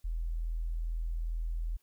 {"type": "tone", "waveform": "sine", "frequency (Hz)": 41.18, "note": "E1", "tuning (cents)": -1, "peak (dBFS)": -31, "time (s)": [0.04, 1.77], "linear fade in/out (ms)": 10, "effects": ["white hiss -73 dBFS RMS until 1.82 s"]}